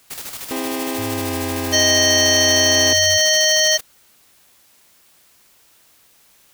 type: noise with tremolo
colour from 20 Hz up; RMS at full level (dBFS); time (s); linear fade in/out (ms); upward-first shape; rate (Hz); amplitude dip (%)
white; -30; 0.1-3.81; 10; square; 13; 50
type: chord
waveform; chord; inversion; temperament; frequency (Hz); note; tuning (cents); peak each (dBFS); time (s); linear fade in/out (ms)
sawtooth; C augmented; none; just; 261.6 / 327 / 408.8; C4 / E4 / G#4; 0 / -14 / -27; -21 / -24 / -25; 0.51-2.93; 0
type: tone with pitch glide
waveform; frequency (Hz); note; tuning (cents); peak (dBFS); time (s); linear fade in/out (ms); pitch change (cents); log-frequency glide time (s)
sine; 103.83 to 90.91; G#2 to F#2; 0 to -30; -28; 0.98-3.18; 10; -230; 1.08-1.34
type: harmonic tone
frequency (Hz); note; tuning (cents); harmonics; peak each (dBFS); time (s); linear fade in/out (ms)
622.3; D#5; 0; 1 / 3 / 5 / 7 / 9 / 10; -20 / -20 / -20 / -20 / -20 / -20; 1.72-3.78; 20
effects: white hiss -54 dBFS RMS until 6.53 s